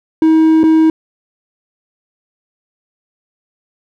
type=tone with dropouts; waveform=triangle; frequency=318.7 Hz; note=D#4; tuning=42 cents sharp; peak=-4 dBFS; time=0.22-0.9 s; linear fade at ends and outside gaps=2 ms; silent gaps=0.633-0.638 s; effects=none